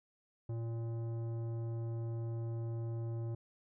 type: tone with tanh clipping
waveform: sine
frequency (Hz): 115.2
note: A#2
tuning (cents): -20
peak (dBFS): -38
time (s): 0.49-3.35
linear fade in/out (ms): 5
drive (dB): 13
effects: none